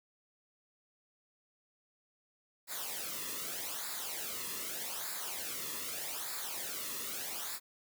white noise with flanger, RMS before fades -40 dBFS, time 2.67-7.6 s, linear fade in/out 50 ms, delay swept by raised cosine 0.33 to 1.33 ms, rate 0.82 Hz, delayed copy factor -0.7, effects none

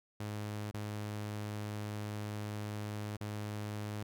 sawtooth tone with dropouts, 105 Hz, G#2, 19 cents sharp, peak -34 dBFS, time 0.2-4.03 s, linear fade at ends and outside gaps 5 ms, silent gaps 0.712-0.74 / 3.168-3.208 s, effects none

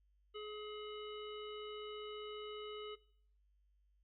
harmonic tone, 422.6 Hz, G#4, 30 cents sharp, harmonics 1 / 3 / 5 / 7 / 9, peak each -45 / -52 / -59 / -52 / -62 dBFS, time 0.34-2.96 s, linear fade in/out 20 ms, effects noise-tail reverb RT60 0.6 s tail -20 dB re dry + added 50 Hz sine -70 dBFS peak until 4.03 s

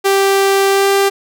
sawtooth tone with pitch glide, 392 to 395 Hz, G4 to G4, 0 to +13 cents, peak -6 dBFS, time 0.04-1.1 s, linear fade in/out 20 ms, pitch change +13 cents, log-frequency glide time 0.69-0.88 s, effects none

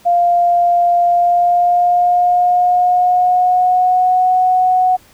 sine tone with pitch glide, 698.5 to 737.5 Hz, F5 to F#5, 0 to -6 cents, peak -9 dBFS, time 0.05-4.97 s, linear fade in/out 20 ms, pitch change +94 cents, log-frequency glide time 1.06-4.32 s, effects pink hiss -47 dBFS RMS until 5.13 s

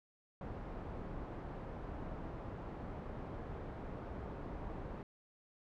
pink low-pass noise, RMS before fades -45 dBFS, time 0.41-5.03 s, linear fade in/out 2 ms, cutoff 940 Hz, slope 12 dB/octave, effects none

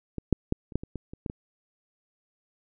clicks, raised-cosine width 3 ms, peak -19 / -7 / -11 / -30 / -12 / -24 / -21 / -27 / -19 / -21 dBFS, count 10, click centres 0.183 / 0.327 / 0.524 / 0.722 / 0.756 / 0.835 / 0.957 / 1.135 / 1.262 / 1.299 s, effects none

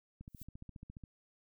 click train, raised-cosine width 5 ms, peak -36 dBFS, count 13, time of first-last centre 0.21-1.038 s, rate 14.5 Hz
violet noise with exponential growth, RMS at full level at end -49 dBFS, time 0.28-0.43 s, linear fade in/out 2 ms, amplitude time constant 31 ms
effects none

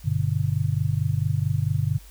sine chord, G major, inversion none, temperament just, 98 / 122.5 / 147 Hz, G2 / B2 / D3, 0 / -14 / +2 cents, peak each -25 dBFS, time 0.04-1.99 s, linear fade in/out 20 ms, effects added 50 Hz sine -44 dBFS peak until 2.1 s + white hiss -52 dBFS RMS until 2.1 s

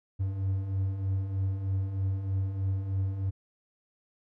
triangle beating tone pair, 93.8 / 97 Hz, F#2 / G2, +24 / -18 cents, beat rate 3.2 Hz, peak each -34 / -26 dBFS, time 0.19-3.31 s, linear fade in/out 20 ms, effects none

